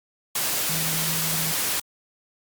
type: tone in noise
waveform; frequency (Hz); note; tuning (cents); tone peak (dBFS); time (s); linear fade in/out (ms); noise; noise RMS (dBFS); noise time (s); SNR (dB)
sine; 160.8; E3; -43; -30; 0.69-1.52; 5; white; -25; 0.35-1.8; -8
effects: high-pass 100 Hz 12 dB/octave + Opus 48 kbps